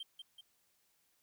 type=tone with echo; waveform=triangle; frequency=3148 Hz; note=G7; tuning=7 cents sharp; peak=-39 dBFS; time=0-0.03 s; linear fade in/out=5 ms; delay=190 ms; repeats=2; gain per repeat=-5 dB; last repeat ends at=0.41 s; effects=tanh soft clip ceiling -36 dBFS + white hiss -75 dBFS RMS until 1.22 s